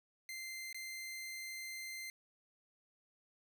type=tone with dropouts; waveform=sawtooth; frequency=2083 Hz; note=C7; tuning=8 cents flat; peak=-40 dBFS; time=0.29-2.1 s; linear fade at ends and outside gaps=1 ms; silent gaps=0.728-0.745 s; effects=none